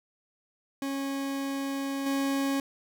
40% pulse tone with level steps, 274.6 Hz, C#4, 16 cents flat, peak -29 / -25 dBFS, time 0.82-2.6 s, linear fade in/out 2 ms, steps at 2.06 s, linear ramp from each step 5 ms, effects none

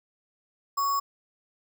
sine tone with sample-and-hold, 1119 Hz, C#6, 16 cents sharp, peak -23 dBFS, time 0.77-1 s, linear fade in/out 10 ms, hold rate 6300 Hz, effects none

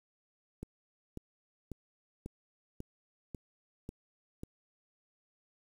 click train, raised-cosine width 3 ms, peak -28 dBFS, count 8, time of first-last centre 0.63-4.434 s, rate 1.84 Hz, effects 9-bit

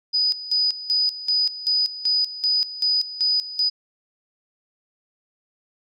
sine tone with tremolo, 4972 Hz, D#8, 2 cents flat, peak -17 dBFS, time 0.13-3.7 s, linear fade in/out 20 ms, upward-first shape square, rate 2.6 Hz, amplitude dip 80%, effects none

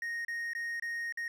triangle tone with dropouts, 1863 Hz, A#6, 2 cents flat, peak -32 dBFS, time 0.02-1.28 s, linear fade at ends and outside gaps 2 ms, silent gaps 0.249-0.282 / 0.534-0.55 / 0.798-0.823 / 1.124-1.173 s, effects none

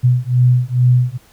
sine beating tone pair, 123.47 / 125.77 Hz, B2 / B2, 0 / +32 cents, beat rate 2.3 Hz, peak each -13 dBFS, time 0.03-1.18 s, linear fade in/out 20 ms, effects pink hiss -50 dBFS RMS until 1.32 s

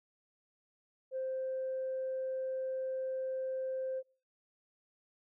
sine tone, 523 Hz, C5, 1 cent flat, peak -33 dBFS, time 1.11-4.03 s, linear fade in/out 50 ms, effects noise-tail reverb RT60 0.4 s tail -26 dB re dry + tanh soft clip ceiling -30 dBFS

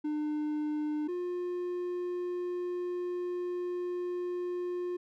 triangle tone pair in turn, 301.3 / 355.9 Hz, D4 / F4, +44 / +33 cents, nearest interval minor third, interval 289 cents, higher second, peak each -28 / -30 dBFS, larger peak first, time 0.04-1.08 / 1.08-4.97 s, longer second, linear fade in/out 10 ms, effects none

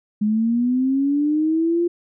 sine linear sweep, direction up, 207.2 to 349.2 Hz, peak -16 dBFS, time 0.21-1.88 s, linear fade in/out 10 ms, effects none

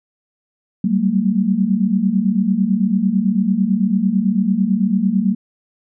sine tone cluster, 188.2 / 197.2 / 228.2 Hz, F#3 / G3 / A#3, +30 / +11 / -37 cents, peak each -18 dBFS, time 0.84-5.35 s, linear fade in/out 5 ms, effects none

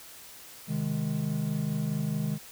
triangle chord, Ab major, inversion first, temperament equal, 130.81 / 155.56 / 207.7 Hz, C3 / Eb3 / Ab3, 0 / 0 / 0 cents, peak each -33 / -28 / -30 dBFS, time 0.67-2.39 s, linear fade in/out 50 ms, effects white hiss -48 dBFS RMS until 2.51 s

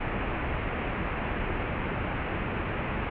pink low-pass noise, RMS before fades -31 dBFS, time 0-3.1 s, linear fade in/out 10 ms, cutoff 2700 Hz, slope 48 dB/octave, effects none

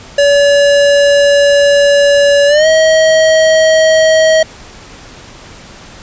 square tone with pitch glide, 570 to 636.1 Hz, C#5 to D#5, +48 to +38 cents, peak -6 dBFS, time 0.18-4.43 s, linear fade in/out 5 ms, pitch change +190 cents, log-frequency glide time 2.47-2.67 s, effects pink hiss -34 dBFS RMS until 6.02 s + resampled to 16000 Hz

